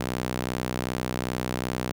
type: tone with high-pass filter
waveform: sawtooth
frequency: 62.6 Hz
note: B1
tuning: 24 cents sharp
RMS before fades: -30 dBFS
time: 0-1.92 s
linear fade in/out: 5 ms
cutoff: 150 Hz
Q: 0.68
effects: none